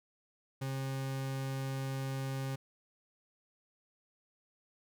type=tone; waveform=40% pulse; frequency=134.4 Hz; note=C3; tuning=47 cents sharp; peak=-34 dBFS; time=0.61-2.56 s; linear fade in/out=10 ms; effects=none